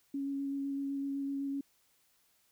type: tone with vibrato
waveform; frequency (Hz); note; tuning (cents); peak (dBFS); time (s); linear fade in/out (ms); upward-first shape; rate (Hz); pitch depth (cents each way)
sine; 277.2; C#4; 0; -33; 0.14-1.61; 5; square; 7.9; 9
effects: white hiss -71 dBFS RMS until 2.51 s